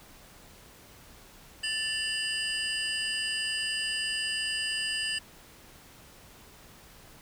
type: tone cluster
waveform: sine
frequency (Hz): 1761 / 2753 / 2966 / 4880 / 8130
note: A6 / F7 / F#7 / D#8 / B8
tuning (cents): +1 / -25 / +4 / -34 / +49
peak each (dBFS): -35 / -35 / -33 / -35 / -38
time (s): 1.63-5.19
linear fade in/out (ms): 10
effects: tanh soft clip ceiling -19 dBFS + pink hiss -53 dBFS RMS until 7.21 s